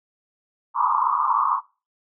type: band-pass noise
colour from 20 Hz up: white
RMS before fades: -21 dBFS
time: 0.74-1.61 s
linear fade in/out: 50 ms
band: 900 to 1200 Hz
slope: 96 dB/octave
effects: noise-tail reverb RT60 0.3 s tail -20 dB re dry